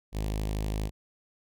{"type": "tone with notch filter", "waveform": "sawtooth", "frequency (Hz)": 52.4, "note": "G#1", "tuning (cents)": 16, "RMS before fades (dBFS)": -31, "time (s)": [0.12, 0.91], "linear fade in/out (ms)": 50, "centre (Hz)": 1400, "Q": 1.2, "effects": []}